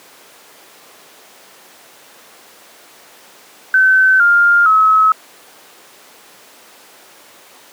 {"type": "tone with pitch steps", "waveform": "sine", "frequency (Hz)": [1530, 1403, 1286.6], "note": ["G6", "F6", "E6"], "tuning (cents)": [-42, 8, -42], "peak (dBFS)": -7, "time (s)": [3.74, 5.12], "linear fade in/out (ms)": 2, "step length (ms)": 460, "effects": ["pink hiss -42 dBFS RMS until 7.72 s", "high-pass 400 Hz 12 dB/octave"]}